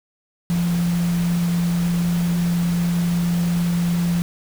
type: tone in noise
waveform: sine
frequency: 172.7 Hz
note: F3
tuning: 19 cents flat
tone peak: -17 dBFS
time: 0.5-4.22 s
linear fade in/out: 0 ms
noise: pink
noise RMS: -33 dBFS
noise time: 0.5-4.22 s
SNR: +13 dB
effects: none